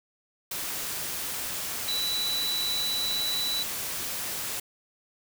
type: tone in noise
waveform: sine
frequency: 3951 Hz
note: B7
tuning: in tune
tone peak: -27 dBFS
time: 1.88-3.63 s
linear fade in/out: 5 ms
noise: white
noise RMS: -33 dBFS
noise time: 0.51-4.6 s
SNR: +3 dB
effects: none